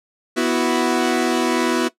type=chord; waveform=sawtooth; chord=B suspended fourth; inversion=none; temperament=equal; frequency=246.9 / 329.6 / 370 Hz; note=B3 / E4 / F#4; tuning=0 / 0 / 0 cents; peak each=-17 dBFS; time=0.36-1.89 s; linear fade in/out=20 ms; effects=noise-tail reverb RT60 0.1 s tail -17 dB re dry + low-pass 10000 Hz 12 dB/octave